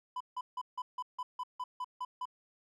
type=tone bursts; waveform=triangle; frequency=1000 Hz; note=B5; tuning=21 cents sharp; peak=-33 dBFS; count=11; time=0.16-2.255 s; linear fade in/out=5 ms; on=45 ms; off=160 ms; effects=none